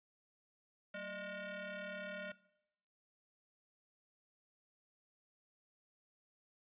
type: ring-modulated tone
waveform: sawtooth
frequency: 415.3 Hz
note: G#4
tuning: in tune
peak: -36 dBFS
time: 0.94-2.32 s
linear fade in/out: 5 ms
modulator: 1020 Hz
effects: noise-tail reverb RT60 0.8 s tail -20 dB re dry + resampled to 8000 Hz